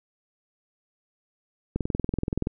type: click train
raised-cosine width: 3 ms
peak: -13 dBFS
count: 16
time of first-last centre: 1.76-2.471 s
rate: 21.1 Hz
effects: none